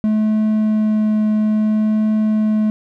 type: tone with vibrato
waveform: triangle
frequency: 214.9 Hz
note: A3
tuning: 41 cents flat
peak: -11 dBFS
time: 0.04-2.7 s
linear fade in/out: 0 ms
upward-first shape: triangle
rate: 0.6 Hz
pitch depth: 8 cents each way
effects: none